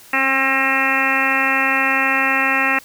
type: harmonic tone with a mistuned harmonic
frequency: 267.6 Hz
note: C4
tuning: 39 cents sharp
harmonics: 1 / 2 / 3 / 4 / 5 / 6 / 7 / 8 / 9 / 10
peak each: -26 / -29 / -25 / -25 / -24 / -26 / -19 / -26 / -24 / -22 dBFS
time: 0.13-2.79 s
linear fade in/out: 5 ms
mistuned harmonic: 1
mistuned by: +17 cents
effects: white hiss -44 dBFS RMS until 2.84 s